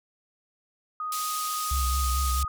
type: tone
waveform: sine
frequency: 1244.5 Hz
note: D#6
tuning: in tune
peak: -29 dBFS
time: 1-2.48 s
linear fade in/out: 2 ms
type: band-pass noise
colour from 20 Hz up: white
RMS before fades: -34 dBFS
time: 1.12-2.43 s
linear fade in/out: 2 ms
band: 3500 to 11000 Hz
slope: 12 dB/octave
type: tone with vibrato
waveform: sine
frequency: 65.41 Hz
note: C2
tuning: in tune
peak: -24 dBFS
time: 1.71-2.45 s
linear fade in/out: 5 ms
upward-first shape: sine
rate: 4.5 Hz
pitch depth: 63 cents each way
effects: none